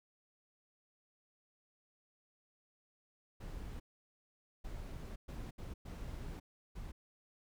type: noise bursts at uneven times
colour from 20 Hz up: brown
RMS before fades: -45 dBFS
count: 6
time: 3.4-3.8 / 4.64-5.16 / 5.28-5.51 / 5.58-5.74 / 5.85-6.4 / 6.75-6.92 s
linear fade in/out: 10 ms
effects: none